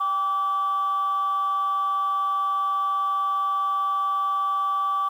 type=tone pair together; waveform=sine; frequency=792 / 1155.7 Hz; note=G5 / D6; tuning=+18 / -28 cents; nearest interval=perfect fifth; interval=654 cents; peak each=-31 / -20 dBFS; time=0-5.09 s; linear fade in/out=10 ms; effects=tanh soft clip ceiling -18 dBFS + 9-bit